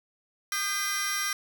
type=tone cluster; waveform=sawtooth; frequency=1220 / 1577 / 2028 / 5610 Hz; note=D#6 / G6 / B6 / F8; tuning=-34 / +10 / +45 / +7 cents; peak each=-30 dBFS; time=0.52-1.33 s; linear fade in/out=2 ms; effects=none